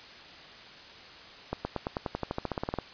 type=accelerating click train; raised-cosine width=1 ms; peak=-16 dBFS; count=17; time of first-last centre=1.53-2.787 s; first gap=120 ms; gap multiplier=0.94; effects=white hiss -48 dBFS RMS until 2.93 s + resampled to 11025 Hz